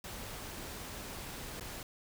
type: noise with dropouts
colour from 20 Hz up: pink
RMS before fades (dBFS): -44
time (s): 0.04-1.83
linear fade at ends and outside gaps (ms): 2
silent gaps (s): 1.598-1.608
effects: none